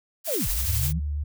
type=noise with tremolo; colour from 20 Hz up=blue; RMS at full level=-27 dBFS; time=0.24-0.93 s; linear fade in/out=50 ms; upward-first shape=sine; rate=12 Hz; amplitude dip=35%
type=linear two-way sweep; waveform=sine; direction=down then up; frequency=694 to 32.7 to 174.7 Hz; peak=-26 dBFS; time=0.27-1 s; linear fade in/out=20 ms; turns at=0.48 s
type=tone with vibrato; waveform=sine; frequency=73.42 Hz; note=D2; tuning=in tune; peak=-25 dBFS; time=0.63-1.24 s; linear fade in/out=10 ms; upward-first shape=sine; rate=7.5 Hz; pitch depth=11 cents each way
effects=none